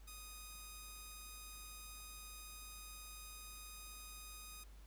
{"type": "tone", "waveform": "5% pulse", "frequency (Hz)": 1244.5, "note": "D#6", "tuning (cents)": 0, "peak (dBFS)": -40, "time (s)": [0.07, 4.64], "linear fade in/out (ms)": 10, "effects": ["added 50 Hz sine -55 dBFS peak until 4.86 s", "pink hiss -68 dBFS RMS until 4.86 s"]}